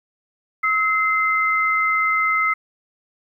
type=tone pair together; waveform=sine; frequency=1289 / 2072 Hz; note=E6 / C7; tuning=-39 / -17 cents; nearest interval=minor sixth; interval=822 cents; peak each=-19 dBFS; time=0.63-2.54 s; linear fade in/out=10 ms; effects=9-bit